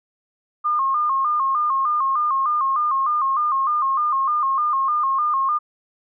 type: tone with vibrato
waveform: sine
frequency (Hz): 1142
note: D6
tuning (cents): -49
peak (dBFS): -17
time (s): 0.64-5.59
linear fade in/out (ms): 20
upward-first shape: square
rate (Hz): 3.3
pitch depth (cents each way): 100
effects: none